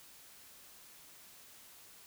silence, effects white hiss -57 dBFS RMS until 2.06 s

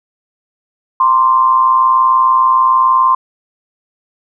sine tone with amplitude modulation, 1046.5 Hz, C6, in tune, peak -4 dBFS, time 1-3.15 s, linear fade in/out 5 ms, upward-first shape sine, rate 120 Hz, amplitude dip 65%, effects none

